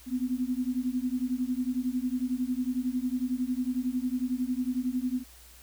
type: beating tone pair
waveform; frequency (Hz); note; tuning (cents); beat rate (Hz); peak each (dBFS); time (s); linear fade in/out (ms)
sine; 246.9 / 257.9; B3 / C4; 0 / -25; 11; -30; 0.06-5.24; 50
effects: added 60 Hz sine -54 dBFS peak until 5.62 s + white hiss -54 dBFS RMS until 5.62 s

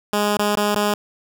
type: tone with dropouts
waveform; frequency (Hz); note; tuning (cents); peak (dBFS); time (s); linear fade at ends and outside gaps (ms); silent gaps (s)
10% pulse; 207.2; G#3; -4; -9; 0.13-0.94; 2; 0.371-0.391 / 0.555-0.572 / 0.748-0.758
effects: none

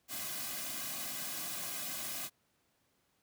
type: noise with comb filter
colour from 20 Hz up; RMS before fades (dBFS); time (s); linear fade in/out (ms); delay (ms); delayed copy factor
white; -40; 0.08-2.3; 50; 2.2; -0.85
effects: pink hiss -75 dBFS RMS until 3.22 s + high-pass 80 Hz 12 dB/octave

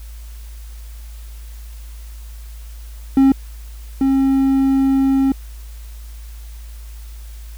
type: tone pair in turn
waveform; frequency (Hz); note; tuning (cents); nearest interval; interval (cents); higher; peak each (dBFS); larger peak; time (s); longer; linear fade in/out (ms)
triangle; 269.5 / 269.5; C#4 / C#4; -49 / -49; unison; 0; neither; -6 / -10; first; 3.17-3.32 / 4.01-5.32; second; 2
effects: added 55 Hz sine -31 dBFS peak until 7.57 s + white hiss -47 dBFS RMS until 7.57 s

